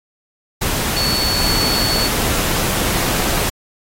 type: tone in noise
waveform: sine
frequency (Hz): 4435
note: C#8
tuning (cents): 0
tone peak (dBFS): -18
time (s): 0.96-2.08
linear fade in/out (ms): 10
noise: pink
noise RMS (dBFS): -19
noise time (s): 0.61-3.5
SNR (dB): -2
effects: AAC 48 kbps